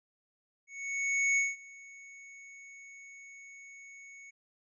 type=tone with ADSR envelope; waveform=square; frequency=2217 Hz; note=C#7; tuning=in tune; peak=-25 dBFS; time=0.67-4.31 s; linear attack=700 ms; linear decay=190 ms; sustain=-24 dB; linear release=15 ms; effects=resampled to 22050 Hz